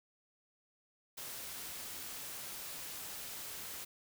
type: noise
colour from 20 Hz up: white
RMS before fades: -45 dBFS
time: 1.17-3.85 s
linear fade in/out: 10 ms
effects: none